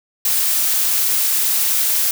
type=noise; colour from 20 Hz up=blue; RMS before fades=-17 dBFS; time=0.25-2.11 s; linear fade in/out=2 ms; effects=none